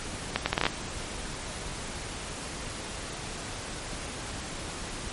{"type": "accelerating click train", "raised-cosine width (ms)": 0.3, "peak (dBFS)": -7, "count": 8, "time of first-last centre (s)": [0.36, 0.666], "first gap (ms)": 100, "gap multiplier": 0.7, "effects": ["pink hiss -37 dBFS RMS until 5.12 s", "MP3 48 kbps"]}